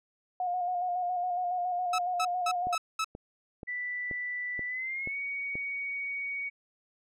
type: tone with vibrato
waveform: sine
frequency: 718 Hz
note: F5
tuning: 48 cents sharp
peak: -28 dBFS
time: 0.4-2.75 s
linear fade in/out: 2 ms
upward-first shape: square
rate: 7.2 Hz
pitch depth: 28 cents each way
type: tone bursts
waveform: sawtooth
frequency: 1300 Hz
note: E6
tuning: 24 cents flat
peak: -24 dBFS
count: 5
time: 1.93-3.045 s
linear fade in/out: 5 ms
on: 55 ms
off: 210 ms
type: click train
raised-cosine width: 2 ms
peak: -27 dBFS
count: 7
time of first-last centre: 2.67-5.555 s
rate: 2.08 Hz
type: tone with pitch glide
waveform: sine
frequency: 1975.5 to 2243 Hz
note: B6 to C#7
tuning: 0 to +20 cents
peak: -32 dBFS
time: 3.67-6.5 s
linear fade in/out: 20 ms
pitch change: +220 cents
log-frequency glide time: 4.67-5.17 s
effects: low-pass 9000 Hz 12 dB/octave